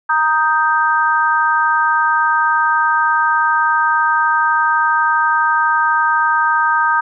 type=chord; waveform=sine; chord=Eb major; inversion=second; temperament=equal; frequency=932.3 / 1244.5 / 1568 Hz; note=Bb5 / Eb6 / G6; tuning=0 / 0 / 0 cents; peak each=-16 dBFS; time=0.09-7.01 s; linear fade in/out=10 ms; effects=none